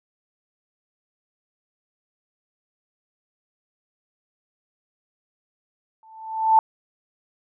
sine tone with exponential growth, 884 Hz, A5, 8 cents sharp, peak -9 dBFS, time 6.03-6.59 s, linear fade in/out 1 ms, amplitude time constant 120 ms, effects none

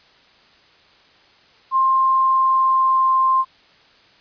sine tone with pitch glide, 1057 to 1050.9 Hz, C6 to C6, +17 to +7 cents, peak -13 dBFS, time 1.71-3.45 s, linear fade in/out 50 ms, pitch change -10 cents, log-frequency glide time 1.86-3.12 s, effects white hiss -52 dBFS RMS until 4.2 s + resampled to 11025 Hz

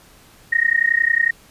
sine tone with amplitude modulation, 1864.7 Hz, A#6, in tune, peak -10 dBFS, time 0.52-1.31 s, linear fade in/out 10 ms, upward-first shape sine, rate 31 Hz, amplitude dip 95%, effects pink hiss -49 dBFS RMS until 1.5 s + resampled to 32000 Hz

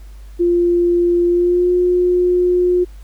sine tone with pitch glide, 347.8 to 358 Hz, F4 to F4, -7 to +43 cents, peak -11 dBFS, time 0.39-2.85 s, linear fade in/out 20 ms, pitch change +50 cents, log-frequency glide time 1.27-1.71 s, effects added 50 Hz sine -33 dBFS peak until 3.03 s + pink hiss -52 dBFS RMS until 3.03 s

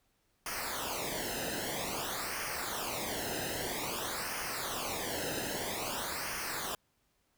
pink noise with flanger, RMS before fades -37 dBFS, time 0.46-6.75 s, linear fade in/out 2 ms, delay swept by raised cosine 0.26 to 0.89 ms, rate 0.51 Hz, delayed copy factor -0.8, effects pink hiss -75 dBFS RMS until 7.37 s

